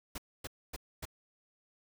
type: noise bursts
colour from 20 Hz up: pink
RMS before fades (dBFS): -41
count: 4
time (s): 0.15-1.054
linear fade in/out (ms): 5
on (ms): 31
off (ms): 260
effects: none